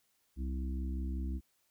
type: harmonic tone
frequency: 65.5 Hz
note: C2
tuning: 2 cents sharp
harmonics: 1 / 3 / 4 / 5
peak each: -34 / -44 / -46 / -48 dBFS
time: 0.36-1.41 s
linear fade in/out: 50 ms
effects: white hiss -75 dBFS RMS until 1.7 s